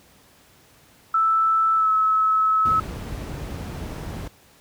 sine tone with pitch glide, 1318.5 to 1294.4 Hz, E6 to E6, 0 to -32 cents, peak -16 dBFS, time 1.14-2.8 s, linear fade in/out 5 ms, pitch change -32 cents, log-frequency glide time 1.75-1.9 s
brown noise, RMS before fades -28 dBFS, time 2.65-4.28 s, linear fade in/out 5 ms
effects pink hiss -54 dBFS RMS until 4.6 s + high-pass 60 Hz 12 dB/octave

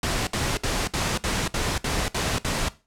pink noise bursts, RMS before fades -25 dBFS, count 9, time 0.03-2.686 s, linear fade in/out 2 ms, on 240 ms, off 62 ms, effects noise-tail reverb RT60 0.3 s tail -17 dB re dry + low-pass 9000 Hz 12 dB/octave

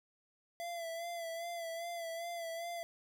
square tone with vibrato, 675 Hz, E5, 41 cents sharp, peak -40 dBFS, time 0.6-2.83 s, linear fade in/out 0 ms, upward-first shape sine, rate 2.5 Hz, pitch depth 43 cents each way, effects none

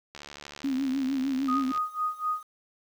click train, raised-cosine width 0.2 ms, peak -24 dBFS, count 119, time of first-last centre 0.15-1.775 s, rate 72.6 Hz
sine tone with vibrato, 266.9 Hz, C4, 35 cents sharp, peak -25 dBFS, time 0.64-1.72 s, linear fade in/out 5 ms, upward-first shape triangle, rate 6.6 Hz, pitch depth 83 cents each way
sine tone with tremolo, 1243 Hz, D#6, 2 cents flat, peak -24 dBFS, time 1.48-2.43 s, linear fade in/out 5 ms, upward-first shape sine, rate 4 Hz, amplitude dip 90%
effects 9-bit

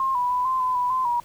sine tone with pitch steps, 1064 / 984 / 994 / 1040 / 1014 / 987 / 1031 / 959 Hz, C6 / B5 / B5 / C6 / B5 / B5 / C6 / A#5, +29 / -7 / +11 / -11 / +45 / -1 / -26 / +49 cents, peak -20 dBFS, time 0-1.2 s, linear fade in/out 2 ms, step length 150 ms, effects pink hiss -51 dBFS RMS until 1.24 s

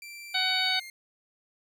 sawtooth tone with pitch glide, 2349 to 2117 Hz, D7 to C7, 0 to +20 cents, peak -38 dBFS, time 0.02-0.9 s, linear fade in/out 2 ms, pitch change -180 cents, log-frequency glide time 0.6-0.77 s
harmonic tone, 749 Hz, F#5, 21 cents sharp, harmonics 1 / 2 / 3 / 4 / 5 / 6, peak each -34 / -33 / -31 / -34 / -29 / -30 dBFS, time 0.34-0.8 s, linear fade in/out 10 ms
effects none

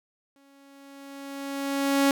sawtooth tone with exponential growth, 277.2 Hz, C#4, in tune, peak -14 dBFS, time 0.36-2.11 s, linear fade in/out 1 ms, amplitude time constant 380 ms, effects none

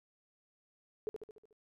sine tone with echo, 430.4 Hz, A4, 38 cents flat, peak -33 dBFS, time 1.07-1.09 s, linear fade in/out 0 ms, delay 73 ms, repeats 6, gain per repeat -5 dB, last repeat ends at 1.528 s, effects none

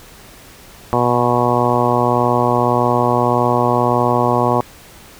harmonic tone, 121.7 Hz, B2, 25 cents flat, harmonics 1 / 2 / 3 / 4 / 5 / 6 / 7 / 8 / 9, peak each -21 / -21 / -21 / -21 / -21 / -21 / -21 / -21 / -21 dBFS, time 0.93-4.61 s, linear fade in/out 0 ms, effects pink hiss -41 dBFS RMS until 5.19 s

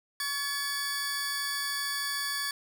sawtooth tone cluster, 1123 / 1711 / 4577 Hz, C#6 / A6 / D8, +22 / -49 / -45 cents, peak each -35 / -30 / -31 dBFS, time 0.2-2.51 s, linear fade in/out 2 ms, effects none

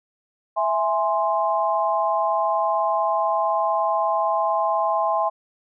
sine chord, E augmented, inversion none, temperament equal, 659.3 / 830.6 / 1046.5 Hz, E5 / G#5 / B#5, 0 / 0 / 0 cents, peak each -23 dBFS, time 0.56-5.3 s, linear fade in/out 20 ms, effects none

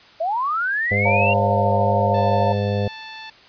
sine linear sweep, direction up, 620 to 2794 Hz, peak -19 dBFS, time 0.2-1.34 s, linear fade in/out 10 ms
harmonic tone, 101.7 Hz, G#2, 36 cents flat, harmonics 1 / 2 / 4 / 5 / 6 / 7, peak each -21 / -26 / -29 / -25 / -31 / -33 dBFS, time 0.91-2.88 s, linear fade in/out 5 ms
sine chord, Db augmented, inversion none, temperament equal with one note detuned, 554.4 / 698.5 / 901.1 Hz, Db5 / F5 / A5, 0 / 0 / +41 cents, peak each -22 dBFS, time 1.05-2.53 s, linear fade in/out 10 ms
10% pulse tone, 880 Hz, A5, in tune, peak -25 dBFS, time 2.14-3.3 s, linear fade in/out 5 ms
effects white hiss -48 dBFS RMS until 3.48 s + resampled to 11025 Hz

